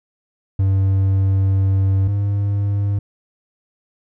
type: tone pair in turn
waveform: triangle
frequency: 96.6 / 100.88 Hz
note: G2 / G#2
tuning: -25 / -50 cents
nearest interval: minor second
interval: 75 cents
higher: second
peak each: -11 / -14 dBFS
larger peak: first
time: 0.59-2.08 / 2.08-2.99 s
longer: first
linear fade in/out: 5 ms
effects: none